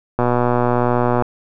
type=click train; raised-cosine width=1 ms; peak=-3 dBFS; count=127; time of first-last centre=0.19-1.223 s; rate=122 Hz; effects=none